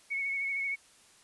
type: tone with vibrato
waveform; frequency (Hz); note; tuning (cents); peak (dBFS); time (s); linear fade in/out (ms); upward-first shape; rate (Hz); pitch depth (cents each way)
sine; 2210; C#7; -6; -30; 0.1-0.76; 20; sine; 13; 26
effects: white hiss -60 dBFS RMS until 1.23 s + resampled to 24000 Hz